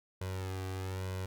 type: tone with flanger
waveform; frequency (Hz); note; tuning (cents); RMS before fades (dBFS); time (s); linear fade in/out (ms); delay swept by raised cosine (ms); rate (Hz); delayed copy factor
sawtooth; 94.1; F#2; +30; -38; 0.21-1.26; 5; 2 to 2.56; 1.1; +0.85
effects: none